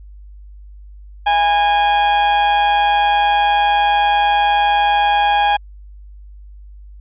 40% pulse tone with amplitude modulation, 821 Hz, G#5, 20 cents flat, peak -9 dBFS, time 1.26-5.57 s, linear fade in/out 10 ms, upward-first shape sine, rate 169 Hz, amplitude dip 40%, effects added 50 Hz sine -35 dBFS peak until 7 s + resampled to 8000 Hz

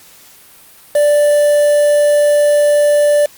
triangle tone with quantisation, 587.3 Hz, D5, in tune, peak -6 dBFS, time 0.95-3.26 s, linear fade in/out 5 ms, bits 4, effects white hiss -42 dBFS RMS until 3.37 s + Opus 48 kbps

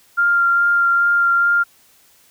sine tone with vibrato, 1393 Hz, F6, 5 cents flat, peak -12 dBFS, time 0.17-1.64 s, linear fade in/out 20 ms, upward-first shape sine, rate 2.4 Hz, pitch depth 11 cents each way, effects white hiss -53 dBFS RMS until 2.3 s

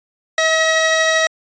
sawtooth tone pair together, 642 / 1913.3 Hz, E5 / A#6, -46 / +45 cents, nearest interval octave + perfect fifth, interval 1891 cents, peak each -12 dBFS, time 0.38-1.27 s, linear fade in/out 2 ms, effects resampled to 16000 Hz

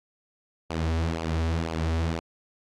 sawtooth tone with flanger, 81.6 Hz, E2, 17 cents flat, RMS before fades -27 dBFS, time 0.7-2.19 s, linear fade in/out 0 ms, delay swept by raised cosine 0.52 to 5.92 ms, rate 2 Hz, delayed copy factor -0.7, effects low-pass 6000 Hz 12 dB/octave + Opus 48 kbps

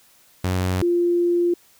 sawtooth / sine tone pair in turn, 92.1 / 347.7 Hz, F#2 / F4, -7 / -8 cents, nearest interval octave + major seventh, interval 2299 cents, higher second, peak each -16 dBFS, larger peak neither, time 0.44-0.82 / 0.82-1.54 s, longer second, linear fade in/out 5 ms, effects white hiss -55 dBFS RMS until 1.79 s

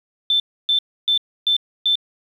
sine tone bursts, 3540 Hz, A7, 10 cents sharp, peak -14 dBFS, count 5, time 0.3-1.955 s, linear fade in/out 2 ms, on 99 ms, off 290 ms, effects 8-bit

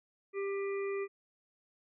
harmonic tone with a mistuned harmonic, 395.6 Hz, G4, 16 cents sharp, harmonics 1 / 3 / 5 / 6, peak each -33 / -46 / -47 / -48 dBFS, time 0.33-1.08 s, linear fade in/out 50 ms, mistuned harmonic 6, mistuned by +23 cents, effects none

